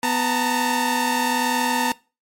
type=tone cluster; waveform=sawtooth; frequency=248.3 / 885 / 926 Hz; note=B3 / A5 / A#5; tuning=+9 / +10 / -12 cents; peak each=-20 dBFS; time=0.03-1.92 s; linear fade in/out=2 ms; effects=noise-tail reverb RT60 0.3 s tail -21 dB re dry + MP3 64 kbps

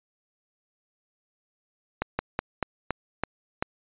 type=slowing click train; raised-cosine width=0.5 ms; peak=-10 dBFS; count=7; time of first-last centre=2.02-3.625 s; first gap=170 ms; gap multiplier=1.18; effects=resampled to 8000 Hz

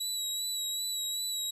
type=tone with vibrato; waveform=25% pulse; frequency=3901 Hz; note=B7; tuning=22 cents flat; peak=-27 dBFS; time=0-1.51 s; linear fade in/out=10 ms; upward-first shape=sine; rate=2.6 Hz; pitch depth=31 cents each way; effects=11-bit

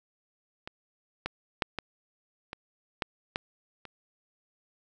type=clicks; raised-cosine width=0.3 ms; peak=-22 / -15 / -9 / -16 / -21 / -12 / -13 / -27 dBFS; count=8; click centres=0.675 / 1.26 / 1.622 / 1.787 / 2.531 / 3.022 / 3.359 / 3.853 s; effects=none

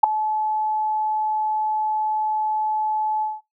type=tone with ADSR envelope; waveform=sine; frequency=861 Hz; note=A5; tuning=38 cents flat; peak=-3 dBFS; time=0.03-3.41 s; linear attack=9 ms; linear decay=5 ms; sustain=-17 dB; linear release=190 ms; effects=noise-tail reverb RT60 0.2 s tail -26 dB re dry

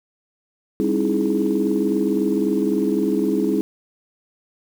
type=tone cluster; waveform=sine; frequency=200.6 / 268.3 / 312.1 / 331.8 / 419.1 Hz; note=G3 / C4 / D#4 / E4 / G#4; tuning=+40 / +44 / +5 / +11 / +16 cents; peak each=-23 dBFS; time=0.8-3.61 s; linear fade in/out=0 ms; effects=tanh soft clip ceiling -8 dBFS + 7-bit

